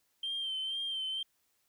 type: tone with vibrato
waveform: sine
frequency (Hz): 3136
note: G7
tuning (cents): 0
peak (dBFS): -32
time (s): 0.23-1.23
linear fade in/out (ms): 5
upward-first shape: sine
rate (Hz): 2.1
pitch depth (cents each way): 39
effects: tanh soft clip ceiling -30 dBFS + white hiss -75 dBFS RMS until 1.68 s